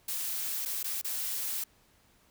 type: noise with dropouts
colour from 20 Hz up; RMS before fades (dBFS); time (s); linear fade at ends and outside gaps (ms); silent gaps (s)
blue; -34; 0.08-1.64; 5; 0.652-0.657 / 0.83-0.841 / 1.015-1.045
effects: pink hiss -65 dBFS RMS until 2.3 s